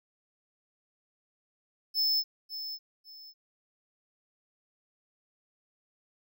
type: tone with echo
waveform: square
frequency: 5250 Hz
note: E8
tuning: 8 cents flat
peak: -25 dBFS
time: 1.94-2.24 s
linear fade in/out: 50 ms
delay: 550 ms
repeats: 2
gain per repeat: -11 dB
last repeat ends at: 3.34 s
effects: none